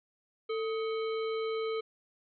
harmonic tone with a mistuned harmonic, 445.3 Hz, A4, 21 cents sharp, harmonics 1 / 3 / 5 / 7 / 9, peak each -31 / -41 / -45 / -48 / -50 dBFS, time 0.49-1.81 s, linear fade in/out 10 ms, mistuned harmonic 3, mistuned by -100 cents, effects none

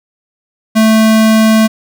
square tone, 220 Hz, A3, in tune, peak -6 dBFS, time 0.75-1.68 s, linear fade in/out 20 ms, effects none

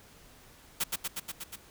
white noise with echo, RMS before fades -29 dBFS, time 0.8-0.84 s, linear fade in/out 10 ms, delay 120 ms, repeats 6, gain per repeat -2 dB, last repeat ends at 1.56 s, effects pink hiss -56 dBFS RMS until 1.7 s

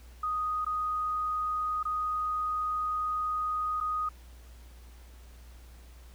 sine tone with dropouts, 1244.5 Hz, D#6, in tune, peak -28 dBFS, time 0.23-4.09 s, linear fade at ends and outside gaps 5 ms, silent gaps 0.648-0.664 / 1.83-1.852 / 3.803-3.809 s, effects added 60 Hz sine -48 dBFS peak until 6.14 s + pink hiss -59 dBFS RMS until 6.14 s

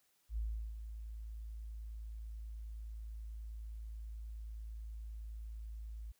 sine tone with ADSR envelope, 54.7 Hz, A1, 9 cents flat, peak -34 dBFS, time 0.29-6.12 s, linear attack 80 ms, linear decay 370 ms, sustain -9 dB, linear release 8 ms, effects white hiss -75 dBFS RMS until 6.19 s

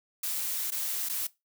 blue noise with dropouts, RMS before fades -32 dBFS, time 0.23-1.27 s, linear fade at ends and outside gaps 5 ms, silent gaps 0.706-0.719 / 1.088-1.095 s, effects noise-tail reverb RT60 0.2 s tail -19 dB re dry

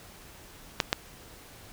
clicks, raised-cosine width 0.2 ms, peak -5 dBFS, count 2, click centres 0.802 / 0.929 s, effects pink hiss -50 dBFS RMS until 1.72 s

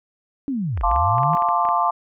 sine linear two-way sweep, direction down then up, 289.5 to 39 to 165.6 Hz, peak -21 dBFS, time 0.48-1.35 s, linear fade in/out 0 ms, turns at 0.84 s
clicks, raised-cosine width 0.5 ms, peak -20 dBFS, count 12, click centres 0.775 / 0.811 / 0.914 / 0.961 / 1.183 / 1.233 / 1.335 / 1.371 / 1.422 / 1.488 / 1.652 / 1.688 s
sine chord, D minor seventh, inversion first, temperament equal, 698.5 / 880 / 1046.5 / 1174.7 Hz, F5 / A5 / C6 / D6, 0 / 0 / 0 / 0 cents, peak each -22 dBFS, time 0.83-1.91 s, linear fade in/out 10 ms
effects none

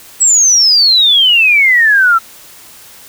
sine exponential sweep, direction down, 7900 to 1318.5 Hz, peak -5 dBFS, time 0.2-2.19 s, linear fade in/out 20 ms, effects white hiss -37 dBFS RMS until 3.08 s

